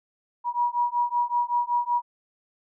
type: beating tone pair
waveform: sine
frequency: 960 / 965.3 Hz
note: B5 / B5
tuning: -49 / -40 cents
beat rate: 5.3 Hz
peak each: -25 dBFS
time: 0.44-2.02 s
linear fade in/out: 50 ms
effects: none